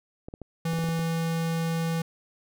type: clicks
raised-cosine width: 2 ms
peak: -25 dBFS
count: 8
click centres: 0.285 / 0.339 / 0.417 / 0.734 / 0.788 / 0.841 / 0.888 / 0.993 s
type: tone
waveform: square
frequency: 164.81 Hz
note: E3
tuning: in tune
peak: -26 dBFS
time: 0.65-2.02 s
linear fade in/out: 5 ms
effects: none